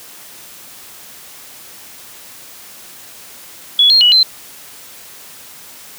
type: tone with pitch steps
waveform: sine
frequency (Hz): 3386 / 4223 / 2933 / 4090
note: G#7 / C8 / F#7 / C8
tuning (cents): +33 / +15 / -16 / -40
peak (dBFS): -6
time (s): 3.79-4.23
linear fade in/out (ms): 2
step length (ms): 110
effects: white hiss -37 dBFS RMS until 5.98 s + high-pass 80 Hz 12 dB/octave